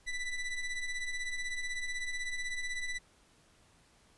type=ring-modulated tone; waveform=square; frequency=988 Hz; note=B5; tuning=in tune; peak=-32 dBFS; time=0.06-2.99 s; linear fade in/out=20 ms; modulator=996 Hz; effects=pink hiss -65 dBFS RMS until 4.17 s + resampled to 24000 Hz